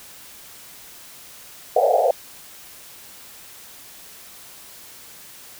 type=band-pass noise; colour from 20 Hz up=pink; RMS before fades=-17 dBFS; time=1.76-2.11 s; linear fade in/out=5 ms; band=470 to 770 Hz; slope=96 dB/octave; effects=white hiss -43 dBFS RMS until 5.59 s